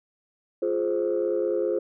sine chord, F minor, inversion none, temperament just, 349.2 / 419.1 / 523.8 Hz, F4 / Ab4 / C5, 0 / +16 / +2 cents, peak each -26 dBFS, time 0.62-1.79 s, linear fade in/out 5 ms, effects tanh soft clip ceiling -16 dBFS

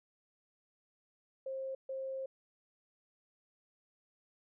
sine tone bursts at uneven times, 532 Hz, C5, 29 cents sharp, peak -37 dBFS, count 2, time 1.46-1.75 / 1.89-2.26 s, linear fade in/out 5 ms, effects none

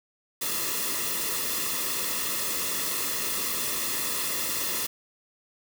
white noise with comb filter, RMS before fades -29 dBFS, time 0.41-4.87 s, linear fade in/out 10 ms, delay 1.3 ms, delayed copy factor -0.7, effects none

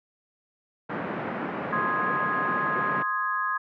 pink band-pass noise, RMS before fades -32 dBFS, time 0.89-3.03 s, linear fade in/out 10 ms, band 160 to 1900 Hz, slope 24 dB/octave
sine chord, Ab major, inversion first, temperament equal, 1046.5 / 1244.5 / 1661.2 Hz, C6 / Eb6 / Ab6, 0 / 0 / 0 cents, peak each -29 dBFS, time 1.72-3.58 s, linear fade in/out 10 ms
effects none

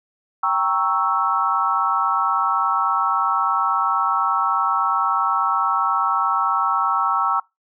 sine chord, G diminished seventh, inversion none, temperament equal, 784 / 932.3 / 1108.7 / 1318.5 Hz, G5 / Bb5 / Db6 / Fb6, 0 / 0 / 0 / 0 cents, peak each -25 / -24 / -22 / -20 dBFS, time 0.43-7.4 s, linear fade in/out 5 ms, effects noise-tail reverb RT60 0.2 s tail -24 dB re dry

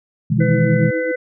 sine chord, E major seventh, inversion second, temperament equal, 123.47 / 155.56 / 164.81 / 207.7 Hz, B2 / D#3 / E3 / G#3, 0 / 0 / 0 / 0 cents, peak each -18 / -18 / -19 / -20 dBFS, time 0.3-0.91 s, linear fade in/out 10 ms
sine tone with tremolo, 322.3 Hz, E4, 39 cents flat, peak -20 dBFS, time 0.38-1.12 s, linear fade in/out 10 ms, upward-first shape triangle, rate 7.2 Hz, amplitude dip 85%
harmonic tone, 503 Hz, B4, 32 cents sharp, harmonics 1 / 3 / 4, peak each -19 / -28 / -27 dBFS, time 0.4-1.16 s, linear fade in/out 10 ms
effects none

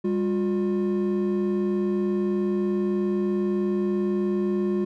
triangle tone pair together, 200.6 / 357.4 Hz, G3 / F4, +40 / +40 cents, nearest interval minor seventh, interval 1000 cents, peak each -22 dBFS, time 0.04-4.85 s, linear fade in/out 10 ms, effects tanh soft clip ceiling -12 dBFS

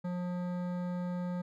sine tone with hard clipping, 178.3 Hz, F3, 36 cents sharp, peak -35 dBFS, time 0.04-1.42 s, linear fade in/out 10 ms, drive 14 dB, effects none

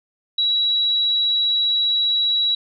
sine tone, 3895 Hz, B7, 25 cents flat, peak -16 dBFS, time 0.38-2.55 s, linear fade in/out 5 ms, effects none

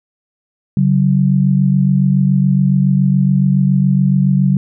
sine tone pair together, 140.77 / 187.9 Hz, C#3 / F#3, +27 / +27 cents, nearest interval perfect fourth, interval 500 cents, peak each -12 dBFS, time 0.77-4.57 s, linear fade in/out 2 ms, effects none

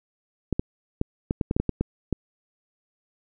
clicks, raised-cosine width 3 ms, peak -10 dBFS, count 11, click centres 0.527 / 0.595 / 1.014 / 1.309 / 1.412 / 1.511 / 1.565 / 1.6 / 1.693 / 1.81 / 2.127 s, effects none

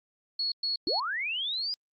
sine tone bursts, 4354 Hz, C#8, 32 cents flat, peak -27 dBFS, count 3, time 0.39-1 s, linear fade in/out 5 ms, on 130 ms, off 110 ms
sine linear sweep, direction up, 280 to 4971 Hz, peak -29 dBFS, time 0.87-1.74 s, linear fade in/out 0 ms
effects Opus 48 kbps

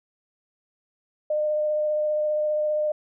sine tone with vibrato, 606 Hz, D#5, 46 cents flat, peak -21 dBFS, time 1.3-2.92 s, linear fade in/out 5 ms, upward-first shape sine, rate 15 Hz, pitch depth 10 cents each way, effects none

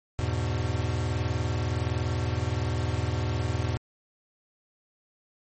square chord, E major, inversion none, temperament equal, 82.41 / 103.83 / 123.47 Hz, E2 / G#2 / B2, 0 / 0 / 0 cents, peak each -31 dBFS, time 0.19-3.77 s, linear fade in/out 0 ms, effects MP3 32 kbps

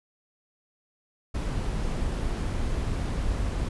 brown noise, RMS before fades -28 dBFS, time 1.34-3.69 s, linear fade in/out 10 ms, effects resampled to 24000 Hz

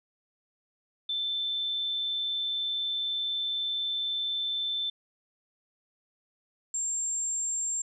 sine tone pair in turn, 3538 / 7411 Hz, A7 / A#8, +9 / -11 cents, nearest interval octave + minor second, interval 1280 cents, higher second, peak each -28 dBFS, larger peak neither, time 1.09-4.9 / 6.74-7.82 s, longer first, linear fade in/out 5 ms, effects none

